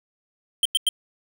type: tone bursts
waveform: square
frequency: 3136 Hz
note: G7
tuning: in tune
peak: -17 dBFS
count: 3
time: 0.63-0.89 s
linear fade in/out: 2 ms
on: 24 ms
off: 94 ms
effects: none